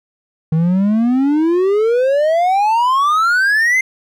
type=exponential sweep; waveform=triangle; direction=up; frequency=155.56 to 2108 Hz; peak=-9 dBFS; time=0.52-3.81 s; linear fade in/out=5 ms; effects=none